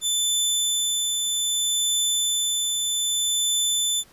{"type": "tone with tremolo", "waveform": "20% pulse", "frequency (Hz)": 3520, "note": "A7", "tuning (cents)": 0, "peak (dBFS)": -14, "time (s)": [0.01, 4.04], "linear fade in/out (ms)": 50, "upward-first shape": "triangle", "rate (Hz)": 0.63, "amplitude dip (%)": 30, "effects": ["pink hiss -54 dBFS RMS until 4.12 s", "resampled to 32000 Hz"]}